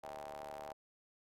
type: ring-modulated tone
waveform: sawtooth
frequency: 73.42 Hz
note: D2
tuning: in tune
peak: -38 dBFS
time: 0.03-0.73 s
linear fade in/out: 10 ms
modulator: 713 Hz
effects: AAC 64 kbps